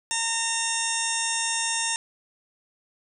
harmonic tone with a mistuned harmonic, 915 Hz, A#5, 32 cents flat, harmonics 1 / 2 / 3 / 4 / 6 / 7 / 8 / 9 / 10, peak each -33 / -33 / -33 / -33 / -33 / -33 / -33 / -33 / -33 dBFS, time 0.11-1.96 s, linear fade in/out 0 ms, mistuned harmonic 8, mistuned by -18 cents, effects none

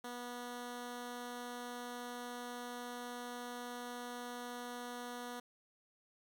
10% pulse tone, 243.6 Hz, B3, 24 cents flat, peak -35 dBFS, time 0.04-5.4 s, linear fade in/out 5 ms, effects 12-bit

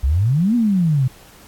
sine exponential two-way sweep, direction up then down, 61 to 246.9 to 124.1 Hz, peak -13 dBFS, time 0.03-1.08 s, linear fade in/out 10 ms, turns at 0.55 s, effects pink hiss -46 dBFS RMS until 1.47 s + AAC 64 kbps

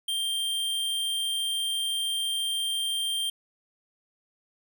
square tone, 3173 Hz, G7, 20 cents sharp, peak -27 dBFS, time 0.08-3.3 s, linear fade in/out 5 ms, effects none

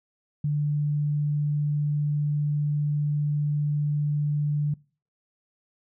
sine tone, 147.5 Hz, D3, 8 cents sharp, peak -22 dBFS, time 0.44-4.74 s, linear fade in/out 5 ms, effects noise-tail reverb RT60 0.4 s tail -24 dB re dry

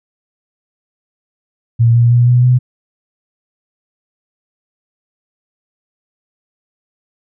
sine tone with pitch steps, 116.5 / 118.67 / 120.89 / 123.14 / 125.44 Hz, A#2 / A#2 / B2 / B2 / B2, -1 / +31 / -37 / -5 / +27 cents, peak -6 dBFS, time 1.79-2.59 s, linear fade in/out 20 ms, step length 160 ms, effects none

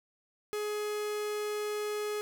45% pulse tone, 420 Hz, G#4, 19 cents sharp, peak -32 dBFS, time 0.53-2.21 s, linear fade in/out 0 ms, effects none

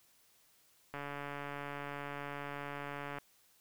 click train, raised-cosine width 0.5 ms, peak -27 dBFS, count 322, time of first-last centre 0.94-3.185 s, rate 143 Hz, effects white hiss -68 dBFS RMS until 3.6 s

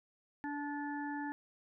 harmonic tone, 290 Hz, D4, 22 cents flat, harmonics 1 / 3 / 5 / 6, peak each -39 / -42 / -53 / -45 dBFS, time 0.44-1.32 s, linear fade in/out 0 ms, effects none

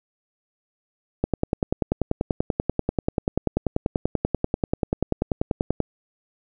click train, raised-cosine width 2 ms, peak -7 dBFS, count 48, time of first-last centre 1.24-5.803 s, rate 10.3 Hz, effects none

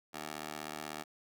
15% pulse tone with high-pass filter, 76.2 Hz, D#2, 36 cents flat, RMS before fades -43 dBFS, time 0.13-1.04 s, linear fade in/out 20 ms, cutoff 470 Hz, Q 0.64, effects none

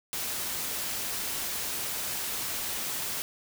white noise, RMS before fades -33 dBFS, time 0.13-3.22 s, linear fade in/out 0 ms, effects none

